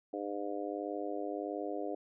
harmonic tone, 101.5 Hz, G#2, 39 cents flat, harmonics 3 / 4 / 5 / 6 / 7, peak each -40 / -41 / -42 / -43 / -43 dBFS, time 0.13-1.95 s, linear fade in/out 5 ms, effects none

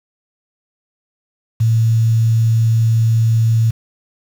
sine tone with quantisation, 113.2 Hz, A2, 50 cents sharp, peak -10 dBFS, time 1.6-3.71 s, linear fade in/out 10 ms, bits 6, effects none

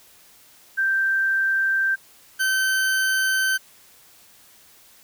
sine / 40% pulse tone pair in turn, 1568 / 1541.1 Hz, G6 / G6, 0 / -30 cents, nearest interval unison, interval 30 cents, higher first, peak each -18 dBFS, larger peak neither, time 0.77-1.96 / 2.39-3.58 s, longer neither, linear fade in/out 20 ms, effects white hiss -52 dBFS RMS until 5.03 s

